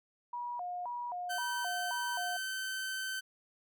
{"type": "tone with vibrato", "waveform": "sine", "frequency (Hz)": 830.6, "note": "G#5", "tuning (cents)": 0, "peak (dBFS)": -36, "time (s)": [0.33, 2.37], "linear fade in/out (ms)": 5, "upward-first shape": "square", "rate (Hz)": 1.9, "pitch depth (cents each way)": 260}
{"type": "tone", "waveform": "sawtooth", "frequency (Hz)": 1538, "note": "G6", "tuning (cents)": -33, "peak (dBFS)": -32, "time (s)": [1.29, 3.21], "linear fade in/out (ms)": 20}
{"effects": []}